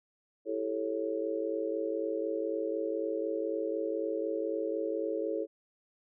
sine chord, A dominant seventh, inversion second, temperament just, 330 / 396 / 440 / 550 Hz, E4 / G4 / A4 / C#5, +2 / +18 / 0 / -14 cents, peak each -36 / -39 / -34 / -36 dBFS, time 0.45-5.47 s, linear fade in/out 50 ms, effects none

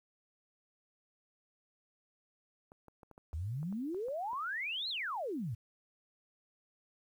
clicks, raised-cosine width 1 ms, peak -40 dBFS, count 11, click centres 2.719 / 2.883 / 3.032 / 3.113 / 3.179 / 3.331 / 3.63 / 3.726 / 3.946 / 4.084 / 4.332 s
sine exponential two-way sweep, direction up then down, 72 to 4290 to 98.6 Hz, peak -35 dBFS, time 3.33-5.55 s, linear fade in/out 10 ms, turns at 4.89 s
effects 11-bit

